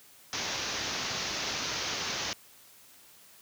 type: low-pass noise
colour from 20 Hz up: white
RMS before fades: -34 dBFS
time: 0.33-2.33 s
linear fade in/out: 0 ms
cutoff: 6500 Hz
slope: 96 dB/octave
effects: white hiss -56 dBFS RMS until 3.41 s + high-pass 60 Hz 12 dB/octave